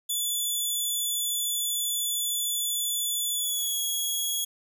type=tone with pitch glide; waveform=10% pulse; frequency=3461 to 3332 Hz; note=A7 to G#7; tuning=-29 to +5 cents; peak=-19 dBFS; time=0.09-4.45 s; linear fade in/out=10 ms; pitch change=-66 cents; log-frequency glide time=3.32-3.8 s; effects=none